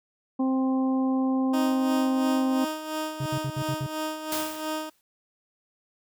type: harmonic tone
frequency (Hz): 262.4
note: C4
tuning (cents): +5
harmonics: 1 / 2 / 3 / 4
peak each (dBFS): -22 / -34 / -35 / -38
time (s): 0.39-2.65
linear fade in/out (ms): 10
type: tone with tremolo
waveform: 15% pulse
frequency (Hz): 311.1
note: D#4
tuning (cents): 0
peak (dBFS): -21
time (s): 1.53-4.9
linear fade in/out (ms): 10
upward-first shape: sine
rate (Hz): 2.9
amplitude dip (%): 60
type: tone bursts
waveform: triangle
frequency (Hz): 135.5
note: C#3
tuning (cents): -39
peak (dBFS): -25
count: 6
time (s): 3.2-3.866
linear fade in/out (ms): 5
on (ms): 61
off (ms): 60
type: noise with exponential decay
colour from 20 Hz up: white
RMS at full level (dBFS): -30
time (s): 4.32-5.01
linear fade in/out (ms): 0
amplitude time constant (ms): 150
effects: none